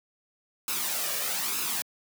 white noise with flanger, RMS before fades -30 dBFS, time 0.68-1.82 s, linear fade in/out 2 ms, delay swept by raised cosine 0.76 to 1.74 ms, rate 1.1 Hz, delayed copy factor +0.6, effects high-pass 200 Hz 12 dB/octave

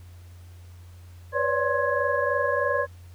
sine tone cluster, 494.9 / 559 / 582 / 1059 / 1668 Hz, B4 / C#5 / D5 / C6 / G#6, +4 / +14 / -16 / +21 / +7 cents, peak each -28 dBFS, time 1.32-2.87 s, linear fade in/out 50 ms, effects added 88 Hz sine -43 dBFS peak until 3.14 s + pink hiss -58 dBFS RMS until 3.14 s

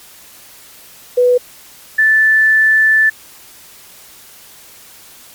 sine tone pair in turn, 493.9 / 1756.3 Hz, B4 / A6, 0 / -4 cents, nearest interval octave + minor seventh, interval 2196 cents, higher second, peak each -7 dBFS, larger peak neither, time 1.17-1.38 / 1.98-3.1 s, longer second, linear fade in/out 10 ms, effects white hiss -40 dBFS RMS until 5.34 s + MP3 96 kbps

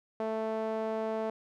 sawtooth tone with band-pass filter, 220.4 Hz, A3, 3 cents sharp, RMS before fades -33 dBFS, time 0.2-1.3 s, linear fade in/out 2 ms, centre 610 Hz, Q 2, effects none

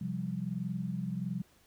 sine chord, C suspended fourth, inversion none, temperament equal, 130.81 / 174.61 / 196 Hz, C3 / F3 / G3, 0 / 0 / 0 cents, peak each -39 / -36 / -37 dBFS, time 0.01-1.42 s, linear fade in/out 5 ms, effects pink hiss -65 dBFS RMS until 1.66 s

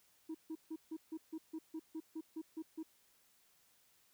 sine tone bursts, 319.1 Hz, D#4, 44 cents sharp, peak -38 dBFS, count 13, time 0.29-2.831 s, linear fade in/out 10 ms, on 57 ms, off 150 ms, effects tanh soft clip ceiling -39 dBFS + white hiss -71 dBFS RMS until 4.13 s

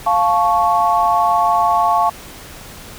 sine chord, F augmented, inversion none, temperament equal with one note detuned, 698.5 / 871.9 / 1108.7 Hz, F5 / A5 / C#6, 0 / -16 / 0 cents, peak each -16 dBFS, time 0.06-2.1 s, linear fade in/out 10 ms, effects pink hiss -36 dBFS RMS until 2.98 s

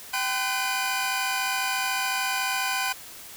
sawtooth tone cluster, 778 / 1018 / 1502 / 2437 Hz, G5 / C6 / F#6 / D#7, -13 / -48 / +26 / -37 cents, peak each -27 dBFS, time 0.13-2.93 s, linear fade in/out 10 ms, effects white hiss -43 dBFS RMS until 3.36 s

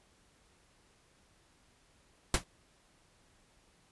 pink noise with exponential decay, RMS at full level -22 dBFS, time 2.34-2.44 s, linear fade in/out 2 ms, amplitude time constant 21 ms, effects pink hiss -67 dBFS RMS until 3.91 s + resampled to 24000 Hz

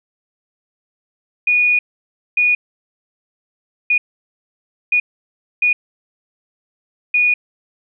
sine tone bursts at uneven times, 2457 Hz, D#7, 22 cents flat, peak -11 dBFS, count 6, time 1.47-1.79 / 2.37-2.55 / 3.9-3.98 / 4.92-5 / 5.62-5.73 / 7.14-7.34 s, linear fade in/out 5 ms, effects none

